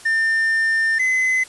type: tone pair in turn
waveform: triangle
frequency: 1800 / 2035 Hz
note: A6 / C7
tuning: +39 / -49 cents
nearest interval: major second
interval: 212 cents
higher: second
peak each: -14 dBFS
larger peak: neither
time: 0.05-0.99 / 0.99-1.44 s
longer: first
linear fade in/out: 10 ms
effects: white hiss -42 dBFS RMS until 1.48 s + resampled to 24000 Hz